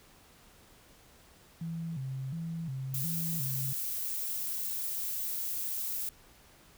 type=tone with vibrato; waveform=sine; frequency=148.2 Hz; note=D3; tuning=16 cents sharp; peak=-34 dBFS; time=1.61-3.73 s; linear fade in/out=5 ms; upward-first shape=square; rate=1.4 Hz; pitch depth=190 cents each way
type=noise; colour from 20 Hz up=violet; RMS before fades=-35 dBFS; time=2.94-6.09 s; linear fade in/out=2 ms
effects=pink hiss -59 dBFS RMS until 6.77 s